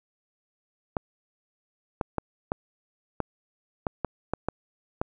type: clicks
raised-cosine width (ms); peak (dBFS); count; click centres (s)
1; -12; 10; 0.968 / 2.012 / 2.183 / 2.519 / 3.203 / 3.868 / 4.047 / 4.336 / 4.486 / 5.015
effects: none